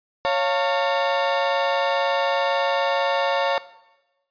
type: chord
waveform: 35% pulse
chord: Db augmented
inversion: none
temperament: equal with one note detuned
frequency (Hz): 554.4 / 698.5 / 901.6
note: Db5 / F5 / A5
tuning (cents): 0 / 0 / +42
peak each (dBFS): -20 / -24 / -23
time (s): 0.25-3.58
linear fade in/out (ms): 0
effects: noise-tail reverb RT60 1.0 s tail -17 dB re dry + resampled to 11025 Hz